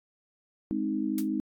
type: chord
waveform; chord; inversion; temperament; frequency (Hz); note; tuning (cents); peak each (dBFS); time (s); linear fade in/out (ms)
sine; Ab major; none; equal with one note detuned; 207.7 / 261.6 / 312.7; Ab3 / C4 / Eb4; 0 / 0 / +9; -32 / -32 / -30; 0.71-1.4; 0
type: noise with exponential decay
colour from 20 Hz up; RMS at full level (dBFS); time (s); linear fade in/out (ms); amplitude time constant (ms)
blue; -32; 1.18-1.28; 2; 20
effects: AAC 64 kbps